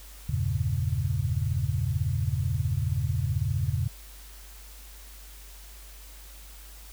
sine chord, E diminished seventh, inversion none, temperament equal, 82.41 / 98 / 116.54 / 138.59 Hz, E2 / G2 / Bb2 / Db3, 0 / 0 / 0 / 0 cents, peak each -30 dBFS, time 0.29-3.88 s, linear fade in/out 5 ms, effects added 50 Hz sine -45 dBFS peak until 6.92 s + white hiss -50 dBFS RMS until 6.92 s

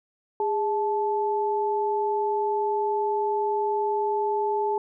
sine tone pair together, 411.2 / 870 Hz, G#4 / A5, -17 / -20 cents, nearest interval octave + minor second, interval 1297 cents, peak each -25 dBFS, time 0.4-4.78 s, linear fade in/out 2 ms, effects none

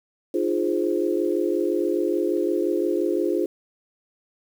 sine chord, F minor seventh, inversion third, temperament equal with one note detuned, 303.7 / 349.2 / 415.3 / 523.3 Hz, Eb4 / F4 / Ab4 / C5, -42 / 0 / 0 / 0 cents, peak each -27 / -23 / -26 / -29 dBFS, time 0.34-3.46 s, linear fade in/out 5 ms, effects 8-bit

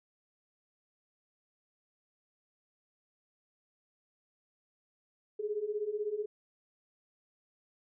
sine beating tone pair, 409 / 425 Hz, G#4 / G#4, -26 / +40 cents, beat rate 16 Hz, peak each -37 / -34 dBFS, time 5.39-6.26 s, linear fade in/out 10 ms, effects none

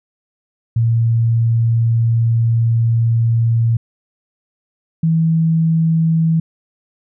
sine tone pair in turn, 115.3 / 162.69 Hz, A#2 / E3, -19 / -22 cents, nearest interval tritone, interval 597 cents, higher second, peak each -11 dBFS, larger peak neither, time 0.76-3.77 / 5.03-6.4 s, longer first, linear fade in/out 5 ms, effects none

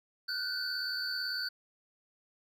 triangle tone cluster, 1448 / 1526 / 4472 / 4699 Hz, F#6 / G6 / C#8 / D8, -38 / -47 / +14 / 0 cents, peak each -39 / -37 / -35 / -39 dBFS, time 0.28-1.49 s, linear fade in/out 10 ms, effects none

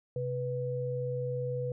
sine tone pair together, 130.81 / 493 Hz, C3 / B4, 0 / -3 cents, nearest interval octave + major seventh, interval 2297 cents, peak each -34 / -33 dBFS, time 0.16-1.72 s, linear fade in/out 2 ms, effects none

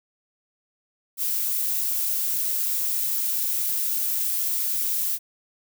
violet noise, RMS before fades -25 dBFS, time 1.17-5.19 s, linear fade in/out 50 ms, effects none

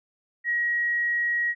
sine tone, 1900 Hz, A#6, 33 cents sharp, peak -22 dBFS, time 0.44-1.55 s, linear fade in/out 50 ms, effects none

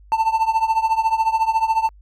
triangle tone with tremolo, 891 Hz, A5, 22 cents sharp, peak -10 dBFS, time 0.12-1.89 s, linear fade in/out 0 ms, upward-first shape triangle, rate 14 Hz, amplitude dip 90%, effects added 50 Hz sine -44 dBFS peak until 2.01 s

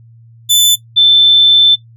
sawtooth / sine tone pair in turn, 3510 / 3536 Hz, A7 / A7, -5 / +8 cents, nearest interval unison, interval 13 cents, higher second, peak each -3 dBFS, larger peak neither, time 0.49-0.76 / 0.96-1.76 s, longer second, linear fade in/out 20 ms, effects noise-tail reverb RT60 0.1 s tail -17 dB re dry + added 115 Hz sine -38 dBFS peak until 1.96 s

